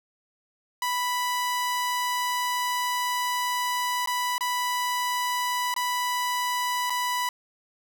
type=tone with dropouts; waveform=sawtooth; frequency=987.8 Hz; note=B5; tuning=in tune; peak=-21 dBFS; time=0.82-7.29 s; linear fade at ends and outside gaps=2 ms; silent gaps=4.06-4.073 / 4.381-4.408 / 5.741-5.763 / 6.898-6.903 s; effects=none